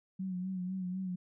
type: tone with vibrato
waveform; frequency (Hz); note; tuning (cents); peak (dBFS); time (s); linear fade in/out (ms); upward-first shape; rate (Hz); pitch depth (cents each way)
sine; 185; F#3; 0; -34; 0.19-1.16; 10; sine; 4; 49
effects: none